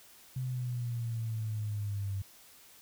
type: exponential sweep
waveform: sine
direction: down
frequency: 130 to 96.9 Hz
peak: -32 dBFS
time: 0.36-2.22 s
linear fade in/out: 5 ms
effects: white hiss -57 dBFS RMS until 2.81 s